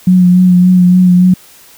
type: tone with vibrato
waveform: sine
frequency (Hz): 181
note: F#3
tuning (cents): -38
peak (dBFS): -3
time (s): 0.07-1.34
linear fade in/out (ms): 5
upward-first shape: sine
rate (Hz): 3.5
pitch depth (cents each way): 25
effects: white hiss -40 dBFS RMS until 1.77 s